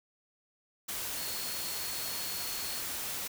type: tone in noise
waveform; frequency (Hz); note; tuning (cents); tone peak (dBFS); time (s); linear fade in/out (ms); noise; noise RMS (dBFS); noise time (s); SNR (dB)
sine; 4335; C#8; -39; -42; 1.17-2.82; 10; white; -37; 0.88-3.28; -8
effects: none